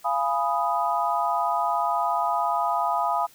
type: chord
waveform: sine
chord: F half-diminished seventh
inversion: none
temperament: equal with one note detuned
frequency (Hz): 690.4 / 830.6 / 987.8 / 1244.5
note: F5 / Ab5 / Cb6 / Eb6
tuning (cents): -20 / 0 / 0 / 0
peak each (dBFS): -27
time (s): 0.04-3.27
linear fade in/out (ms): 20
effects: white hiss -54 dBFS RMS until 3.34 s